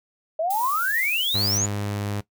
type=exponential sweep; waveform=sine; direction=up; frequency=618 to 7040 Hz; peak=-21 dBFS; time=0.39-1.66 s; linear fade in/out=5 ms
type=noise; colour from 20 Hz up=violet; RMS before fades=-32 dBFS; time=0.5-1.58 s; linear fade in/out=5 ms
type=tone; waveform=sawtooth; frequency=102.3 Hz; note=G#2; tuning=26 cents flat; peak=-22 dBFS; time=1.34-2.21 s; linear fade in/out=10 ms
effects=noise-tail reverb RT60 0.1 s tail -17 dB re dry